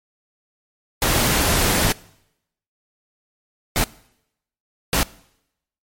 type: noise bursts at uneven times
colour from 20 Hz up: pink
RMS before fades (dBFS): -18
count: 3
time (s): 1.02-1.92 / 3.76-3.84 / 4.93-5.03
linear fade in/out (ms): 0
effects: noise-tail reverb RT60 0.8 s tail -22 dB re dry + MP3 64 kbps